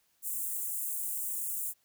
white high-pass noise, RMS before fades -35 dBFS, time 0.22-1.74 s, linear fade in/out 50 ms, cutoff 7500 Hz, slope 48 dB/octave, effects white hiss -72 dBFS RMS until 1.84 s

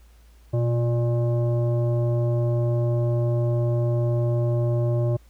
sine tone with frequency modulation, 120.7 Hz, B2, 39 cents flat, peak -19 dBFS, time 0.53-5.17 s, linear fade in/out 10 ms, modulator 474 Hz, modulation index 0.64, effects added 57 Hz sine -49 dBFS peak until 5.29 s + pink hiss -61 dBFS RMS until 5.29 s

